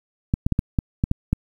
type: clicks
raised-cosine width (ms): 5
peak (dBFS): -6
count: 8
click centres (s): 0.339 / 0.465 / 0.523 / 0.591 / 0.788 / 1.039 / 1.114 / 1.33
effects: 8-bit